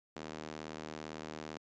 sawtooth tone with high-pass filter, 77.78 Hz, D#2, in tune, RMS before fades -45 dBFS, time 0.16-1.58 s, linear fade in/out 5 ms, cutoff 270 Hz, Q 0.84, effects resampled to 16000 Hz

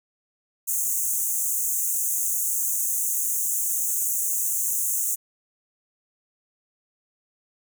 pink high-pass noise, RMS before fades -25 dBFS, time 0.67-5.16 s, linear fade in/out 20 ms, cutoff 6300 Hz, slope 96 dB/octave, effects none

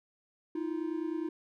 triangle tone pair together, 314.9 / 344.6 Hz, D#4 / F4, +21 / -23 cents, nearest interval major second, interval 156 cents, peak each -32 / -34 dBFS, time 0.55-1.29 s, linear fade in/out 5 ms, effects none

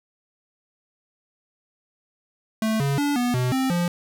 square tone with pitch steps, 219.8 / 139.6 / 288.1 / 244.5 / 125.7 / 262.9 / 174.3 Hz, A3 / C#3 / D4 / B3 / B2 / C4 / F3, -2 / +13 / -33 / -17 / +31 / +8 / -3 cents, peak -21 dBFS, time 2.62-3.88 s, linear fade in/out 2 ms, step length 180 ms, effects none

